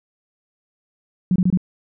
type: tone bursts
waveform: sine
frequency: 182.2 Hz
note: F#3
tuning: 26 cents flat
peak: -13 dBFS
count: 4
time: 1.31-1.574 s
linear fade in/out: 2 ms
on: 48 ms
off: 24 ms
effects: none